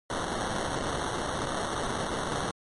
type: noise with sample-and-hold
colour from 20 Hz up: white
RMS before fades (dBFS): -31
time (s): 0.1-2.51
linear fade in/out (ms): 2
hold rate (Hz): 2450
effects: MP3 48 kbps